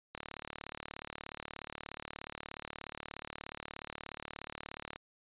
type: click train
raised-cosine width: 0.3 ms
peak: -25 dBFS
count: 178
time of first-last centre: 0.15-4.96 s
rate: 36.8 Hz
effects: resampled to 8000 Hz